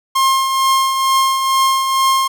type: tone with tremolo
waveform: 45% pulse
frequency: 1066 Hz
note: C6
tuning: 32 cents sharp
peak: -10 dBFS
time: 0.15-2.28 s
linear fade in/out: 10 ms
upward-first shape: triangle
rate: 2.2 Hz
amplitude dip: 50%
effects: none